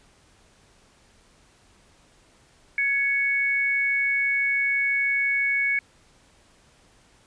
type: tone pair together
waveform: sine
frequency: 1676.3 / 2217 Hz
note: G#6 / C#7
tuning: +16 / 0 cents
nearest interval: perfect fourth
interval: 484 cents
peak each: -28 / -21 dBFS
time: 2.78-5.79 s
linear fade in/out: 2 ms
effects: pink hiss -58 dBFS RMS until 7.26 s + resampled to 22050 Hz